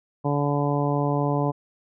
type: harmonic tone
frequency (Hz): 144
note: D3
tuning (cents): -34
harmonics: 1 / 2 / 3 / 4 / 5 / 6 / 7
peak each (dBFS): -24 / -27 / -29 / -30 / -31 / -32 / -32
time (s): 0.24-1.52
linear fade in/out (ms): 20
effects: none